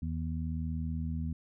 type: harmonic tone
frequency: 80.4 Hz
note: E2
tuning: 43 cents flat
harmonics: 1 / 2 / 3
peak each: -34 / -37 / -39 dBFS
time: 0.02-1.33 s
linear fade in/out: 5 ms
effects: none